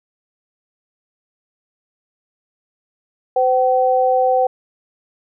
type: tone pair together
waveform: sine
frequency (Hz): 512 / 764.3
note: C5 / G5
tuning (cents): -38 / -44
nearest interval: perfect fifth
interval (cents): 694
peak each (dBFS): -15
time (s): 3.36-4.47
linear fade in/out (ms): 5
effects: none